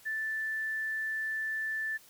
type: tone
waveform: sine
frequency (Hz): 1760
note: A6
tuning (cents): 0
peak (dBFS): -31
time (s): 0.05-1.98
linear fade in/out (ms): 20
effects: white hiss -58 dBFS RMS until 2.09 s